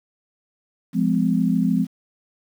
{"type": "chord", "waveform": "sine", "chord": "F minor", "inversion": "none", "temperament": "equal with one note detuned", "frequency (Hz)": [174.61, 207.7, 254.9], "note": ["F3", "Ab3", "C4"], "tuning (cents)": [0, 0, -45], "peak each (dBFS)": -21, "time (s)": [0.93, 1.87], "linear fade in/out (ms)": 50, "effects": ["8-bit"]}